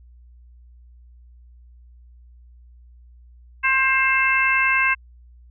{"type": "harmonic tone", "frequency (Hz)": 530, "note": "C5", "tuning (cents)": 22, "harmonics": [2, 3, 4, 5], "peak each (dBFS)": [-23, -21, -21, -21], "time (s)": [3.63, 4.95], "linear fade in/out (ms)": 20, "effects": ["added 60 Hz sine -45 dBFS peak until 5.5 s"]}